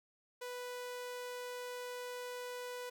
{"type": "tone", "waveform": "sawtooth", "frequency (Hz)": 493.9, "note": "B4", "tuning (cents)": 0, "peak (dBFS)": -38, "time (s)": [0.41, 2.9], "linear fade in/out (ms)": 10, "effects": []}